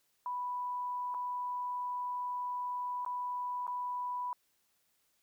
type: tone with dropouts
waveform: sine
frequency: 987.8 Hz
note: B5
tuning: in tune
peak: -34 dBFS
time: 0.26-4.33 s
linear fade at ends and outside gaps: 1 ms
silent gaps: 1.142-1.146 / 3.049-3.062 / 3.668-3.678 s
effects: white hiss -75 dBFS RMS until 5.22 s